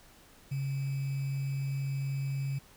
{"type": "tone with sample-and-hold", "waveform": "sine", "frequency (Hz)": 136.9, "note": "C#3", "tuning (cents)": -21, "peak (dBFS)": -30, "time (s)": [0.51, 2.59], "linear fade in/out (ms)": 10, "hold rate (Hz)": 2450, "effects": ["pink hiss -58 dBFS RMS until 2.76 s"]}